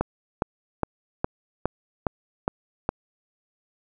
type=click train; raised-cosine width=1 ms; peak=-8 dBFS; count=8; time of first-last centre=0.01-2.891 s; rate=2.43 Hz; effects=none